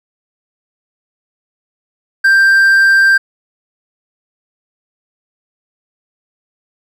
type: tone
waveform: triangle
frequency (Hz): 1578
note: G6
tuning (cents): +11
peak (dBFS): -4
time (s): 2.24-3.18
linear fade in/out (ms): 10
effects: none

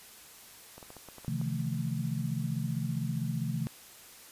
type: clicks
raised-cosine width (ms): 1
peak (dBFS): -33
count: 8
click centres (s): 0.78 / 0.828 / 0.904 / 0.967 / 1.087 / 1.183 / 1.247 / 1.414
type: chord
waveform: sine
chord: F dominant seventh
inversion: second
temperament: equal with one note detuned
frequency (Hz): 130.81 / 155.56 / 170.92 / 220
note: C3 / Eb3 / F3 / A3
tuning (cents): 0 / 0 / -37 / 0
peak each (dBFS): -34 / -35 / -37 / -37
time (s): 1.28-3.67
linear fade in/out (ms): 0
effects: white hiss -52 dBFS RMS until 4.31 s + resampled to 32000 Hz

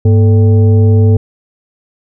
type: tone with frequency modulation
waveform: sine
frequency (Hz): 101.1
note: G#2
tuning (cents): -46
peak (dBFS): -4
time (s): 0.05-1.17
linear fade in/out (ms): 5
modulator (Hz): 339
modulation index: 0.54
effects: none

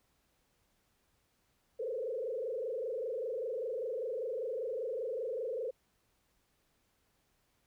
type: tone with frequency modulation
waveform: sine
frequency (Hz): 482.2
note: B4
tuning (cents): -41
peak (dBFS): -34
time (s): 1.79-5.71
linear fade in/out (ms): 10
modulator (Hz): 25.1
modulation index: 2.1
effects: pink hiss -75 dBFS RMS until 7.66 s

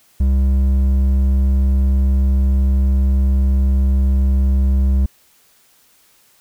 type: tone with hard clipping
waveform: sine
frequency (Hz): 66.6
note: C2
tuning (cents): +31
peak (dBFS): -13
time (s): 0.2-5.06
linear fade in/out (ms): 5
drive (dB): 6
effects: white hiss -54 dBFS RMS until 6.4 s

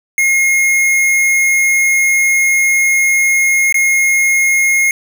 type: tone with dropouts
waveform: square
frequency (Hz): 2149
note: C7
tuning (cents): +46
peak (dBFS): -10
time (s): 0.18-4.91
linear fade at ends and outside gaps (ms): 1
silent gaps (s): 3.725-3.743
effects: none

